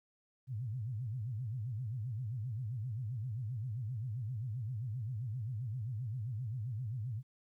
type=tone with vibrato; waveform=sine; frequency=116.54 Hz; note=A#2; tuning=in tune; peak=-36 dBFS; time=0.47-7.23 s; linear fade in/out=50 ms; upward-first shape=sine; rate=7.6 Hz; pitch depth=230 cents each way; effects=13-bit